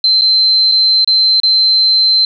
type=tone with dropouts; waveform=sine; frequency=4100 Hz; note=C8; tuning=36 cents flat; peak=-7 dBFS; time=0.04-2.25 s; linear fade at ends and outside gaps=2 ms; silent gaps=0.212-0.218 / 0.716-0.72 / 1.046-1.075 / 1.401-1.433 s; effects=none